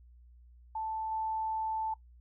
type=tone with level steps; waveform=sine; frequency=880 Hz; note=A5; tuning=in tune; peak=-33 / -31 dBFS; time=0.75-1.94 s; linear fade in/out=5 ms; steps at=1.11 s; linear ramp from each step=10 ms; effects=noise-tail reverb RT60 0.1 s tail -19 dB re dry + added 60 Hz sine -54 dBFS peak until 2.2 s

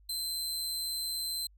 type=tone; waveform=sawtooth; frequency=4091 Hz; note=C8; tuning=40 cents flat; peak=-30 dBFS; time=0.09-1.47 s; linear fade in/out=5 ms; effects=added 50 Hz sine -57 dBFS peak until 1.57 s

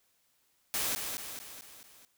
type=noise with echo; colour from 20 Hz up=white; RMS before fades=-32 dBFS; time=0.74-0.95 s; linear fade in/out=0 ms; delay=220 ms; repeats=5; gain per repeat=-5 dB; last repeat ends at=2.05 s; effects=white hiss -72 dBFS RMS until 2.17 s

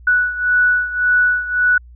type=beating tone pair; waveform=sine; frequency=1476 / 1477.8 Hz; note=F#6 / F#6; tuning=-5 / -3 cents; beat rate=1.8 Hz; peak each=-14 / -18 dBFS; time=0.07-1.78 s; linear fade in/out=5 ms; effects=added 60 Hz sine -38 dBFS peak until 1.95 s

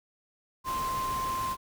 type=tone in noise; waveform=sine; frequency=1046.5 Hz; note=C6; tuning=in tune; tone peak=-29 dBFS; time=0.64-1.57 s; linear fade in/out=50 ms; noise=pink; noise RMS=-39 dBFS; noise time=0.64-1.57 s; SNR=+7 dB; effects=none

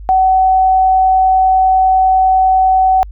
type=tone; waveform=sine; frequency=755 Hz; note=F#5; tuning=35 cents sharp; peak=-7 dBFS; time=0.09-3.03 s; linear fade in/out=0 ms; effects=added 50 Hz sine -27 dBFS peak until 3.11 s

